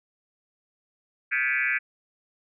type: tone with frequency modulation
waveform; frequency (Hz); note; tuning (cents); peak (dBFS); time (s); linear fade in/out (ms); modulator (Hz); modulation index
sine; 1975.5; B6; 0; -22; 1.31-1.79; 20; 133; 3.6
effects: none